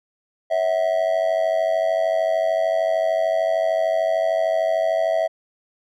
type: tone with amplitude modulation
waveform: triangle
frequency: 652 Hz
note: E5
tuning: 19 cents flat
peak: -12 dBFS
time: 0.5-5.28 s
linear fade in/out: 20 ms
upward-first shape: sine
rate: 93.3 Hz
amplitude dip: 80%
effects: none